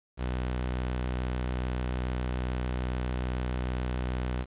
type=tone with vibrato; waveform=sawtooth; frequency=62.4 Hz; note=B1; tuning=19 cents sharp; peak=-25 dBFS; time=0.17-4.46 s; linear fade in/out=50 ms; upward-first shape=square; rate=6.9 Hz; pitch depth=9 cents each way; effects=resampled to 8000 Hz + 9-bit